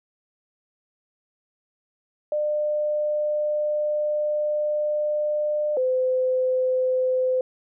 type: tone pair in turn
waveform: sine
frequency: 600 / 512.2 Hz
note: D5 / C5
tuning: +37 / -37 cents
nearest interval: minor third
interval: 274 cents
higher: first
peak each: -21 / -19 dBFS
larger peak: second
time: 2.32-5.77 / 5.77-7.41 s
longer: first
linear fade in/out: 2 ms
effects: none

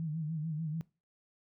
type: tone with vibrato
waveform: sine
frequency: 157.3 Hz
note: D#3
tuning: 19 cents sharp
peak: -33 dBFS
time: 0-0.81 s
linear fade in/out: 0 ms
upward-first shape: sine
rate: 6.8 Hz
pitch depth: 84 cents each way
effects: noise-tail reverb RT60 0.3 s tail -21 dB re dry

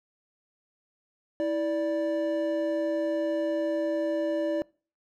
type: tone pair together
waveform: triangle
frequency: 325.5 / 585.7 Hz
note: E4 / D5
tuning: -22 / -5 cents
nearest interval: minor seventh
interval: 1017 cents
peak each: -27 / -25 dBFS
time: 1.4-4.62 s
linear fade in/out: 0 ms
effects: noise-tail reverb RT60 0.4 s tail -25 dB re dry

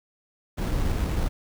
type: noise with sample-and-hold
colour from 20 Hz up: brown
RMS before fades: -25 dBFS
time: 0.57-1.29 s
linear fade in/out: 20 ms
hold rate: 4900 Hz
effects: none

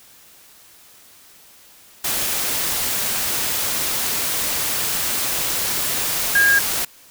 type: tone in noise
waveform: sine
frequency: 1626 Hz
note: G#6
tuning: 37 cents flat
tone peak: -12 dBFS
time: 6.35-6.59 s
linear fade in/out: 5 ms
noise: white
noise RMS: -22 dBFS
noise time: 2.04-6.85 s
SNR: +7 dB
effects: white hiss -48 dBFS RMS until 7.1 s

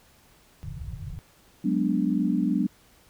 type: low-pass noise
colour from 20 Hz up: white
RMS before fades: -36 dBFS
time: 0.63-1.19 s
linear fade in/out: 0 ms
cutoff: 160 Hz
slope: 96 dB/octave
type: chord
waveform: sine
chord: G# half-diminished seventh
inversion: third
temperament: equal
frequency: 185 / 207.7 / 246.9 / 293.7 Hz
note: F#3 / G#3 / B3 / D4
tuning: 0 / 0 / 0 / 0 cents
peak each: -27 dBFS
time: 1.64-2.67 s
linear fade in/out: 10 ms
effects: pink hiss -58 dBFS RMS until 3.09 s

